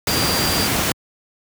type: tone in noise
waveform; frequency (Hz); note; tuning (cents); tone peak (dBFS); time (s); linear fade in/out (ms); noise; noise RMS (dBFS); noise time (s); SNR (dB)
sine; 4743; D8; +16; -23; 0.08-0.67; 2; pink; -19; 0.07-0.92; -7
effects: high-pass 80 Hz 12 dB/octave